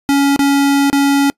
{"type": "tone with dropouts", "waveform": "square", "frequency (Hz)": 280, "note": "C#4", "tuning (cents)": 18, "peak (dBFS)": -10, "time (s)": [0.09, 1.3], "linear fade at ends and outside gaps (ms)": 0, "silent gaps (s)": [[0.362, 0.392], [0.9, 0.929]], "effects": ["noise-tail reverb RT60 0.1 s tail -25 dB re dry", "resampled to 32000 Hz"]}